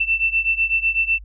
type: beating tone pair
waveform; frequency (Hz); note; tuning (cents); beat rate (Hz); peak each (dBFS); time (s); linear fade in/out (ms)
sine; 2672 / 2680; E7 / E7; +23 / +28; 8; -19 / -21; 0-1.19; 10
effects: added 50 Hz sine -36 dBFS peak until 1.24 s